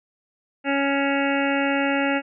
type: harmonic tone with a mistuned harmonic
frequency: 278.1 Hz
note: C#4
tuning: 6 cents sharp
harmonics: 1 / 2 / 3 / 5 / 6 / 7 / 8 / 9 / 10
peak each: -23 / -26 / -28 / -30 / -31 / -31 / -32 / -33 / -33 dBFS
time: 0.64-2.22 s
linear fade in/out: 50 ms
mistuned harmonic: 9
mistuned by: +41 cents
effects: none